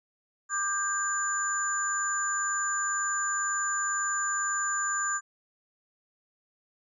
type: tone cluster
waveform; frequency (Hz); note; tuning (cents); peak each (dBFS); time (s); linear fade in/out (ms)
sine; 1192 / 1590 / 7010; D6 / G6 / A8; +25 / +24 / -7; -31; 0.49-5.21; 50
effects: none